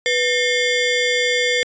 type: ring-modulated tone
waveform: 25% pulse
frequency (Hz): 1318.5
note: E6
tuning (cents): 0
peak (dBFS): -9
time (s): 0.06-1.63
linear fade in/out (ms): 0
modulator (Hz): 826
effects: resampled to 16000 Hz